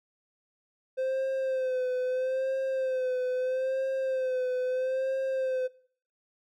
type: tone with vibrato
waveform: triangle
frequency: 518 Hz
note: C5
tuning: 17 cents flat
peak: -25 dBFS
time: 0.97-5.68 s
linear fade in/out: 20 ms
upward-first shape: sine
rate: 0.77 Hz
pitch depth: 45 cents each way
effects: noise-tail reverb RT60 0.5 s tail -19 dB re dry